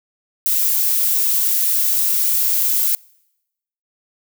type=noise; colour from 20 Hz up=violet; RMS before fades=-17 dBFS; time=0.46-2.95 s; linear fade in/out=0 ms; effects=noise-tail reverb RT60 0.9 s tail -26 dB re dry